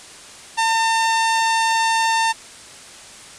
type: tone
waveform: sawtooth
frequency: 903 Hz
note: A5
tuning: 45 cents sharp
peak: -12 dBFS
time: 0.57-2.33 s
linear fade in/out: 20 ms
effects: white hiss -40 dBFS RMS until 3.38 s + resampled to 22050 Hz